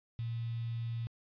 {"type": "tone with quantisation", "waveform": "sine", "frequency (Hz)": 116, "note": "A#2", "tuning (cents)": -8, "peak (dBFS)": -34, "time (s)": [0.19, 1.07], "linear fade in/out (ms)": 0, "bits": 9, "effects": ["resampled to 11025 Hz"]}